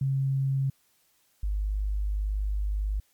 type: tone pair in turn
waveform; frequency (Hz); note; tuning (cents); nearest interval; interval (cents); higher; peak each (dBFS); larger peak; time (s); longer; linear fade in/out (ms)
sine; 135.5 / 50.85; C#3 / G#1; -39 / -36; octave + perfect fourth; 1697; first; -23 / -25; first; 0.01-0.7 / 1.43-3; second; 5
effects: white hiss -67 dBFS RMS until 3.13 s + MP3 96 kbps